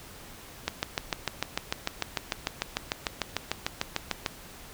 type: click train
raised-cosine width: 0.2 ms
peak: -9 dBFS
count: 25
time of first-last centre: 0.68-4.262 s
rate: 6.7 Hz
effects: pink hiss -47 dBFS RMS until 4.73 s